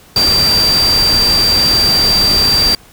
sine tone in noise, 4699 Hz, D8, in tune, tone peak -9 dBFS, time 0.16-2.75 s, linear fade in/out 2 ms, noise pink, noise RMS -18 dBFS, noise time 0.16-2.75 s, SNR +6 dB, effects pink hiss -43 dBFS RMS until 2.92 s

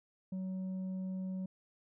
sine tone with tanh clipping, 187.4 Hz, F#3, 22 cents sharp, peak -37 dBFS, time 0.32-1.46 s, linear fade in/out 5 ms, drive 4 dB, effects none

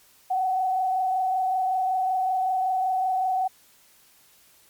sine tone with frequency modulation, 751 Hz, F#5, 26 cents sharp, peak -21 dBFS, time 0.3-3.48 s, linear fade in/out 10 ms, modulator 25.3 Hz, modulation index 0.71, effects white hiss -57 dBFS RMS until 4.69 s + MP3 96 kbps

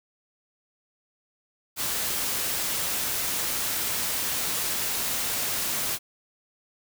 white noise, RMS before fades -28 dBFS, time 1.76-5.99 s, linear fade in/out 50 ms, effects none

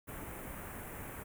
pink band-stop noise, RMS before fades -45 dBFS, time 0.07-1.24 s, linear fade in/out 20 ms, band 2300 to 9200 Hz, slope 24 dB/octave, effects none

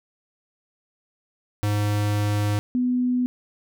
square / sine tone pair in turn, 103.83 / 248.8 Hz, G#2 / B3, 0 / +13 cents, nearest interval octave + minor third, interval 1513 cents, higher second, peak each -21 / -19 dBFS, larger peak second, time 1.63-2.59 / 2.75-3.26 s, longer first, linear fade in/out 0 ms, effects none

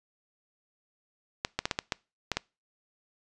clicks, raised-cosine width 0.2 ms, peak -10 dBFS, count 8, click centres 1.449 / 1.59 / 1.655 / 1.712 / 1.789 / 1.922 / 2.317 / 2.37 s, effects noise-tail reverb RT60 0.3 s tail -25 dB re dry + resampled to 22050 Hz

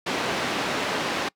pink band-pass noise, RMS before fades -27 dBFS, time 0.06-1.29 s, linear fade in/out 10 ms, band 250 to 4000 Hz, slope 12 dB/octave, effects noise-tail reverb RT60 0.1 s tail -24 dB re dry

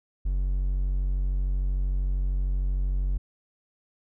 triangle tone, 46.51 Hz, F#1, 10 cents sharp, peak -21 dBFS, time 0.25-3.18 s, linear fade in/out 10 ms, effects none

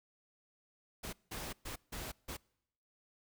pink noise bursts at uneven times, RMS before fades -43 dBFS, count 5, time 1.03-1.13 / 1.31-1.53 / 1.65-1.76 / 1.92-2.12 / 2.28-2.37 s, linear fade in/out 10 ms, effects noise-tail reverb RT60 0.8 s tail -26 dB re dry

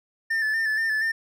triangle tone with vibrato, 1770 Hz, A6, 10 cents sharp, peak -20 dBFS, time 0.3-1.12 s, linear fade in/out 10 ms, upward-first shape square, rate 4.2 Hz, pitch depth 33 cents each way, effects none

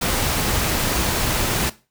pink noise, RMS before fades -21 dBFS, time 0.01-1.7 s, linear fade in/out 10 ms, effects noise-tail reverb RT60 0.3 s tail -17 dB re dry

